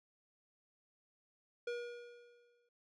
square tone with exponential decay, 479.3 Hz, A#4, 48 cents sharp, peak -37 dBFS, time 1.67-2.69 s, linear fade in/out 5 ms, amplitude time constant 220 ms, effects low-pass 4000 Hz 12 dB/octave

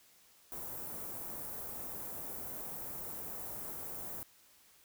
white band-stop noise, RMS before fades -43 dBFS, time 0.52-4.23 s, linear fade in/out 0 ms, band 870 to 15000 Hz, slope 12 dB/octave, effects white hiss -64 dBFS RMS until 4.84 s

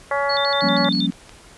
harmonic tone, 281.2 Hz, C#4, 25 cents sharp, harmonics 2 / 3 / 4 / 5 / 6 / 7, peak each -22 / -25 / -25 / -29 / -31 / -28 dBFS, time 0.11-0.89 s, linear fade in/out 2 ms
sine tone with vibrato, 3965 Hz, B7, 6 cents sharp, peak -22 dBFS, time 0.29-1.07 s, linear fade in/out 10 ms, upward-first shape square, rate 6.3 Hz, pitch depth 170 cents each way
sine chord, G half-diminished seventh, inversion third, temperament equal, 174.61 / 196 / 233.1 / 277.2 Hz, F3 / G3 / Bb3 / Db4, 0 / 0 / 0 / 0 cents, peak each -24 dBFS, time 0.62-1.11 s, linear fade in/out 10 ms
click train, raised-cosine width 0.2 ms, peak -23 dBFS, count 4, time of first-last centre 0.78-1.294 s, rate 5.84 Hz
effects pink hiss -46 dBFS RMS until 1.57 s + resampled to 24000 Hz

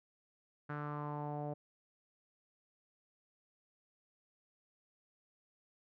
sawtooth tone with low-pass filter sweep, 147.6 Hz, D3, 9 cents sharp, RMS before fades -41 dBFS, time 0.69-1.54 s, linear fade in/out 10 ms, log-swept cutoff 1500 to 640 Hz, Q 3.9, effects none

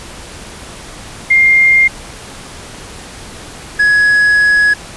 sine / triangle tone pair in turn, 2114 / 1677.9 Hz, C7 / G#6, +17 / +17 cents, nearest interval major third, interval 400 cents, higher first, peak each -5 dBFS, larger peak neither, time 1.3-1.88 / 3.79-4.74 s, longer second, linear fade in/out 10 ms, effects pink hiss -31 dBFS RMS until 4.96 s + resampled to 24000 Hz

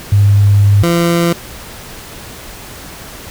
sine / 20% pulse tone pair in turn, 101.3 / 170.37 Hz, G#2 / F3, -43 / -43 cents, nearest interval major sixth, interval 900 cents, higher second, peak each -5 dBFS, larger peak neither, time 0.12-0.83 / 0.83-1.33 s, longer first, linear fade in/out 5 ms, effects pink hiss -31 dBFS RMS until 3.3 s

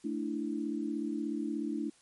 sine chord, A suspended fourth, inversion none, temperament just, 220 / 293.3 / 330 Hz, A3 / D4 / E4, 0 / -2 / +2 cents, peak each -37 / -35 / -37 dBFS, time 0.04-1.9 s, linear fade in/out 10 ms, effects white hiss -64 dBFS RMS until 2.01 s + MP3 48 kbps

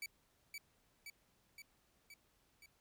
sawtooth tone with echo, 2294 Hz, D7, 41 cents flat, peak -39 dBFS, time 0.02-0.06 s, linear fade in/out 2 ms, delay 520 ms, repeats 5, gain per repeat -3 dB, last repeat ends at 2.66 s, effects pink hiss -75 dBFS RMS until 2.8 s

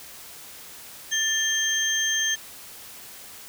sine tone cluster, 1771 / 3189 / 6300 Hz, A6 / G7 / G8, +11 / +29 / +8 cents, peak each -26 dBFS, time 1.11-2.36 s, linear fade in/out 20 ms, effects white hiss -43 dBFS RMS until 3.48 s

